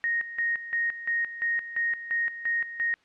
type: tone with tremolo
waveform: sine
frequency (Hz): 1864.7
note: A#6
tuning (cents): 0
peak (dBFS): -23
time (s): 0.04-2.94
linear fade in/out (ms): 0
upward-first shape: square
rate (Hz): 2.9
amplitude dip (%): 75
effects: white hiss -63 dBFS RMS until 3.04 s + low-pass 3000 Hz 12 dB/octave